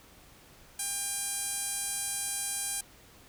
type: tone with band-pass filter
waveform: sawtooth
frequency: 800 Hz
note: G5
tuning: 35 cents sharp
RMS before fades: -34 dBFS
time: 0.79-2.81 s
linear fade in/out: 5 ms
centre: 9500 Hz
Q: 2.4
effects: pink hiss -56 dBFS RMS until 3.28 s

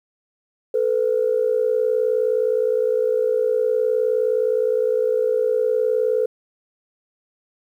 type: tone pair together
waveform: sine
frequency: 440 / 499.5 Hz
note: A4 / B4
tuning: 0 / +20 cents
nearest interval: major second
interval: 220 cents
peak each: -19 dBFS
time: 0.74-6.26 s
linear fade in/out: 5 ms
effects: tanh soft clip ceiling -9 dBFS + 9-bit

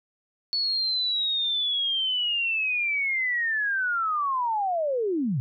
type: linear sweep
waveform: sine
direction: down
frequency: 4435 to 113.2 Hz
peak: -23 dBFS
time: 0.53-5.4 s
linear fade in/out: 0 ms
effects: none

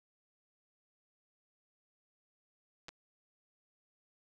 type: clicks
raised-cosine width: 0.2 ms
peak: -29 dBFS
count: 2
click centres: 2.884 / 2.89 s
effects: none

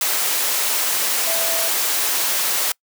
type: tone in noise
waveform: sine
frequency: 661 Hz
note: E5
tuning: 5 cents sharp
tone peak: -26 dBFS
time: 1.27-1.68 s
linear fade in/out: 2 ms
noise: white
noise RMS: -20 dBFS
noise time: 0.01-2.72 s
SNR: -9 dB
effects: noise-tail reverb RT60 0.1 s tail -26 dB re dry + high-pass 400 Hz 12 dB/octave

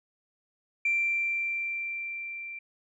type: tone with level ramp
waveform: sine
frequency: 2356 Hz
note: D7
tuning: 5 cents sharp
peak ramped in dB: -22 to -37 dBFS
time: 0.85-2.59 s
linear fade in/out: 5 ms
effects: tanh soft clip ceiling -18 dBFS

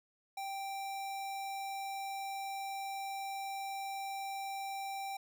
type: tone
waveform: square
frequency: 784 Hz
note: G5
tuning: in tune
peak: -39 dBFS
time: 0.37-5.17 s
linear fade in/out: 5 ms
effects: none

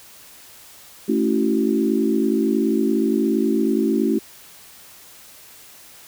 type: chord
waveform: sine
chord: F# minor seventh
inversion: first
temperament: equal with one note detuned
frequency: 220 / 277.2 / 329.6 / 378.6 Hz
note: A3 / C#4 / E4 / F#4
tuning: 0 / 0 / 0 / +40 cents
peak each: -21 / -22 / -22 / -23 dBFS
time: 1.08-4.19 s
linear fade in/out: 10 ms
effects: white hiss -45 dBFS RMS until 6.07 s

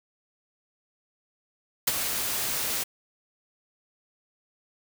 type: noise with ADSR envelope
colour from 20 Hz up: white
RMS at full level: -21 dBFS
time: 1.87-2.84 s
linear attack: 8 ms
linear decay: 28 ms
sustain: -8 dB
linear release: 13 ms
effects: none

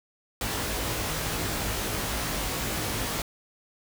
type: noise with comb filter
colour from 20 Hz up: pink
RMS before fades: -30 dBFS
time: 0.41-3.22 s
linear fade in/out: 2 ms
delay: 19 ms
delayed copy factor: +1
effects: none

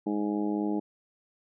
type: harmonic tone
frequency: 103.83 Hz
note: G#2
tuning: in tune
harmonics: 2 / 3 / 4 / 5 / 6 / 7 / 8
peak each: -31 / -29 / -36 / -43 / -43 / -45 / -40 dBFS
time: 0.06-0.8 s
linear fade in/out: 10 ms
effects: none

